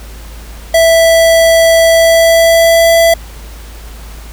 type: tone with pitch glide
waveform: square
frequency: 659.3 to 666.2 Hz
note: E5 to E5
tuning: 0 to +18 cents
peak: -5 dBFS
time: 0.74-3.14 s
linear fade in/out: 5 ms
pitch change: +18 cents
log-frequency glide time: 1.9-2.92 s
effects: added 54 Hz sine -27 dBFS peak until 4.32 s + pink hiss -35 dBFS RMS until 4.32 s